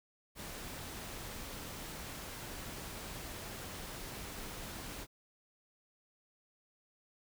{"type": "noise", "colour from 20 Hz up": "pink", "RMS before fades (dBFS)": -45, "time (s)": [0.35, 5.07], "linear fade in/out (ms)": 50, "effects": []}